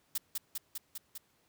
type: noise with echo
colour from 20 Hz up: blue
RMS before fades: -33 dBFS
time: 0.15-0.18 s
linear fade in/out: 5 ms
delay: 200 ms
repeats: 5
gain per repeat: -2 dB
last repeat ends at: 1.18 s
effects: pink hiss -71 dBFS RMS until 1.48 s + high-pass 80 Hz 12 dB/octave